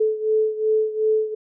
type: beating tone pair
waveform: sine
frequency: 433.7 / 436.4 Hz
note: A4 / A4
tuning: -25 / -14 cents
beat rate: 2.7 Hz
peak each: -19 / -23 dBFS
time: 0-1.35 s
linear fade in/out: 10 ms
effects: none